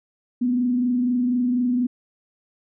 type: tone with frequency modulation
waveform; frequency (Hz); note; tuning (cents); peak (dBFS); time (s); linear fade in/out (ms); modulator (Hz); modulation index
sine; 247; B3; 0; -18; 0.41-1.87; 10; 24.1; 0.38
effects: none